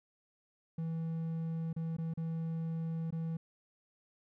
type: tone with dropouts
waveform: triangle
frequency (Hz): 163.3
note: E3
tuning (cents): -16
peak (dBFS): -32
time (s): 0.78-3.37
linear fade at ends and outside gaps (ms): 5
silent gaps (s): 1.73-1.763 / 1.968-1.983 / 2.138-2.174 / 3.107-3.124
effects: none